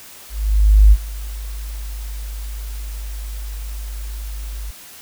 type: tone with ADSR envelope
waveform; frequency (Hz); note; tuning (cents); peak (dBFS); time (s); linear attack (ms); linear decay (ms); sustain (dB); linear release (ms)
sine; 51.6; G#1; -10; -4; 0.29-4.71; 630; 46; -21; 6
effects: white hiss -40 dBFS RMS until 5.01 s